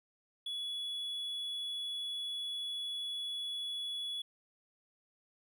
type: tone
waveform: triangle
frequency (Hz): 3393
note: G#7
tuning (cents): +36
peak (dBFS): -35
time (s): 0.46-4.22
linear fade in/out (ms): 5
effects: none